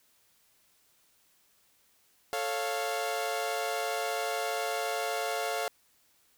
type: chord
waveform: sawtooth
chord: A augmented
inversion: none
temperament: equal with one note detuned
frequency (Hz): 440 / 551.8 / 698.5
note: A4 / C#5 / E#5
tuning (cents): 0 / -8 / 0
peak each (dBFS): -32 / -32 / -29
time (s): 2.33-5.68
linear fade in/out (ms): 0
effects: white hiss -67 dBFS RMS until 6.37 s